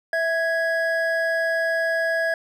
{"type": "tone pair together", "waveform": "triangle", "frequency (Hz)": [657.2, 1661.2], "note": ["E5", "G#6"], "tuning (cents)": [-5, 0], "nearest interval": "octave + major third", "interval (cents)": 1605, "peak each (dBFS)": -21, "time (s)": [0.13, 2.34], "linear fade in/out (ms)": 2, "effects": []}